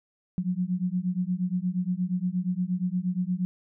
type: beating tone pair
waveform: sine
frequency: 177 / 185.5 Hz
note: F3 / F#3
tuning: +23 / +5 cents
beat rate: 8.5 Hz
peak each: -28 / -28 dBFS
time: 0.38-3.45 s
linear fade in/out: 0 ms
effects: none